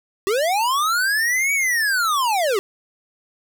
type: linear two-way sweep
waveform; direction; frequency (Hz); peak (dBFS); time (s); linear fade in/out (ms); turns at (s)
square; up then down; 370 to 2282 to 370; -18; 0.27-2.59; 0; 1.53
effects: none